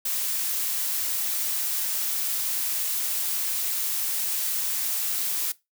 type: noise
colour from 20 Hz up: blue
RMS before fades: -27 dBFS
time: 0.05-5.52 s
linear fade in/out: 5 ms
effects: noise-tail reverb RT60 0.2 s tail -19 dB re dry